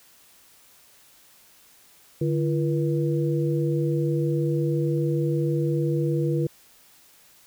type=tone cluster; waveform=sine; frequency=148 / 338 / 481.6 Hz; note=D3 / E4 / B4; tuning=+14 / +43 / -44 cents; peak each=-23 / -26 / -29 dBFS; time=2.21-6.47 s; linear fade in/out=5 ms; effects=white hiss -55 dBFS RMS until 7.46 s